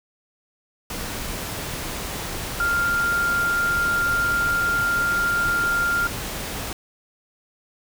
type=tone in noise; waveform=sine; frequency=1396.9 Hz; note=F6; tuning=in tune; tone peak=-19 dBFS; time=2.6-6.07 s; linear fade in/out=2 ms; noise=pink; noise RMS=-30 dBFS; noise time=0.9-6.73 s; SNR=+8 dB; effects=none